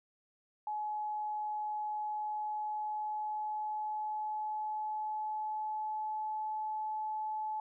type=tone with pitch glide; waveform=sine; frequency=848 to 861.3 Hz; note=G#5 to A5; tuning=+36 to -37 cents; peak=-34 dBFS; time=0.67-7.6 s; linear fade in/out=2 ms; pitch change=+27 cents; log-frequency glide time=1.95-6.46 s; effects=none